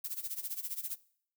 violet noise with tremolo, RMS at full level -36 dBFS, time 0.04-0.96 s, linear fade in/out 5 ms, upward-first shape sine, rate 15 Hz, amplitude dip 85%, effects noise-tail reverb RT60 0.6 s tail -20 dB re dry

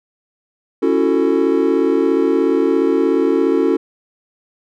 triangle chord, F# minor seventh, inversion second, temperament just, 277.5 / 333 / 370 / 444 Hz, C#4 / E4 / F#4 / A4, +2 / +18 / 0 / +16 cents, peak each -16 dBFS, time 0.82-3.77 s, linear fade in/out 10 ms, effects none

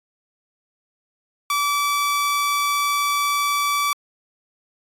sawtooth tone, 1154 Hz, D6, 31 cents flat, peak -15 dBFS, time 1.5-3.93 s, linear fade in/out 2 ms, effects AAC 64 kbps

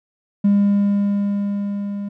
triangle tone with level ramp, 202 Hz, G#3, 48 cents flat, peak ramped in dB -8 to -22 dBFS, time 0.44-2.09 s, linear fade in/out 10 ms, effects tanh soft clip ceiling -7 dBFS

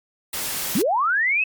white noise, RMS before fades -27 dBFS, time 0.33-0.82 s, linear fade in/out 5 ms
sine linear sweep, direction up, 158.8 to 2637 Hz, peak -17 dBFS, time 0.75-1.44 s, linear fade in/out 5 ms
effects MP3 96 kbps

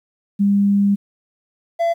sine / triangle tone pair in turn, 200.8 / 675.4 Hz, G3 / E5, +42 / +42 cents, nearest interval octave + major sixth, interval 2100 cents, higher second, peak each -12 / -13 dBFS, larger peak first, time 0.39-0.96 / 1.79-1.94 s, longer first, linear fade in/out 20 ms, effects 9-bit

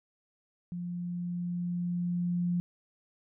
sine tone with level ramp, 175.5 Hz, F3, 9 cents sharp, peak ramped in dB -34 to -26 dBFS, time 0.72-2.6 s, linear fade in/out 0 ms, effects none

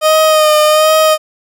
30% pulse tone with vibrato, 618 Hz, D#5, 12 cents flat, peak -4 dBFS, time 0.01-1.18 s, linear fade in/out 50 ms, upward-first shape sine, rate 1.3 Hz, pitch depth 31 cents each way, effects none

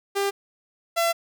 sawtooth tone pair in turn, 398.1 / 674.8 Hz, G4 / E5, +27 / +40 cents, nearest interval major sixth, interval 913 cents, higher second, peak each -18 / -16 dBFS, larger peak second, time 0.15-0.31 / 0.96-1.13 s, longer second, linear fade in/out 20 ms, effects none

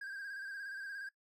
triangle tone with vibrato, 1601 Hz, G6, 36 cents sharp, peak -40 dBFS, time 0.01-1.09 s, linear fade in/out 5 ms, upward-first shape square, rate 17 Hz, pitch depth 42 cents each way, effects noise-tail reverb RT60 0.1 s tail -17 dB re dry

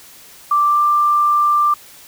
sine tone with pitch glide, 1174.7 to 1183.6 Hz, D6 to D6, 0 to +13 cents, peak -11 dBFS, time 0.51-1.74 s, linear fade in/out 5 ms, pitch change +13 cents, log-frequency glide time 0.65-0.81 s, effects white hiss -42 dBFS RMS until 2.07 s

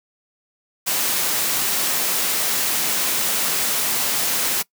white noise, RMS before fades -21 dBFS, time 0.86-4.63 s, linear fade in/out 20 ms, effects noise-tail reverb RT60 0.1 s tail -22 dB re dry + high-pass 150 Hz 12 dB/octave

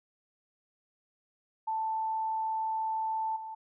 sine tone with level steps, 883 Hz, A5, 6 cents sharp, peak -29 / -38 dBFS, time 1.67-3.55 s, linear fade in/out 10 ms, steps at 3.36 s, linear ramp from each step 5 ms, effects none

